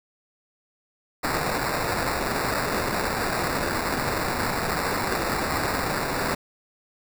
violet noise with sample-and-hold, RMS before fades -26 dBFS, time 1.23-6.35 s, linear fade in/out 10 ms, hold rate 3150 Hz, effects none

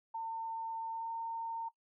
sine tone with pitch glide, 904 to 912.9 Hz, A5 to A#5, +47 to -36 cents, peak -36 dBFS, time 0.14-1.69 s, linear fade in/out 10 ms, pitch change +17 cents, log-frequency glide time 0.91-1.1 s, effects noise-tail reverb RT60 0.1 s tail -18 dB re dry

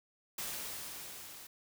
white noise with level ramp, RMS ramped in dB -39 to -51 dBFS, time 0.38-1.47 s, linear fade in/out 5 ms, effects none

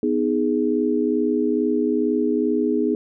sine chord, G# minor, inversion first, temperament just, 249.2 / 311.5 / 415.3 Hz, B3 / D#4 / G#4, +16 / +2 / 0 cents, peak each -22 dBFS, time 0.03-2.95 s, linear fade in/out 2 ms, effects none

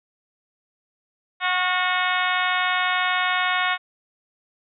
harmonic tone with a mistuned harmonic, 366.4 Hz, F#4, 17 cents flat, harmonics 2 / 3 / 4 / 5 / 6 / 7 / 8 / 9 / 10, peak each -27 / -26 / -26 / -27 / -27 / -33 / -33 / -35 / -32 dBFS, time 1.4-3.78 s, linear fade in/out 50 ms, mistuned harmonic 4, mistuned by -29 cents, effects none

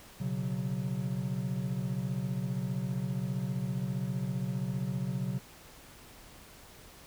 triangle chord, B suspended second, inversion none, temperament equal, 123.47 / 138.59 / 185 Hz, B2 / C#3 / F#3, 0 / 0 / 0 cents, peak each -34 / -33 / -33 dBFS, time 0.2-5.39 s, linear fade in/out 10 ms, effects pink hiss -53 dBFS RMS until 7.06 s

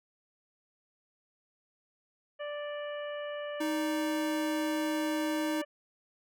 harmonic tone, 587.3 Hz, D5, in tune, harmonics 1 / 2 / 3 / 4 / 5, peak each -36 / -46 / -45 / -53 / -49 dBFS, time 2.39-5.65 s, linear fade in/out 20 ms
square tone, 311.1 Hz, D#4, in tune, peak -31 dBFS, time 3.6-5.62 s, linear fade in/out 10 ms
effects none

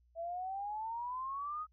sine exponential sweep, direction up, 656 to 1269 Hz, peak -37 dBFS, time 0.15-1.67 s, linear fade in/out 50 ms, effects added 60 Hz sine -66 dBFS peak until 1.72 s

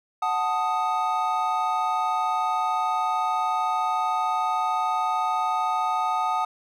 triangle chord, D# diminished, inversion first, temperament equal, 740 / 880 / 1244.5 Hz, F#5 / A5 / D#6, 0 / 0 / 0 cents, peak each -25 / -25 / -24 dBFS, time 0.22-6.45 s, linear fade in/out 5 ms, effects none

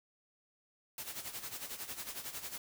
white noise with tremolo, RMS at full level -41 dBFS, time 0.98-2.58 s, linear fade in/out 2 ms, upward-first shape sine, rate 11 Hz, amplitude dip 70%, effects none

